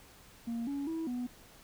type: tone with pitch steps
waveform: sine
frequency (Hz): 232.8 / 281.3 / 325.1 / 246.2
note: A#3 / C#4 / E4 / B3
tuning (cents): -2 / +26 / -24 / -5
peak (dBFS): -31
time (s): 0.47-1.27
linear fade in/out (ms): 10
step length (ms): 200
effects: tanh soft clip ceiling -32 dBFS + pink hiss -57 dBFS RMS until 1.63 s